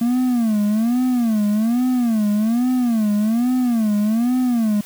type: tone with vibrato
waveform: triangle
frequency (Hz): 229.3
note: A#3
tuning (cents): -28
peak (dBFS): -13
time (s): 0.01-4.81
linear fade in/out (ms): 5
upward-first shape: sine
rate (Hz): 1.2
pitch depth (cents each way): 180
effects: white hiss -41 dBFS RMS until 4.85 s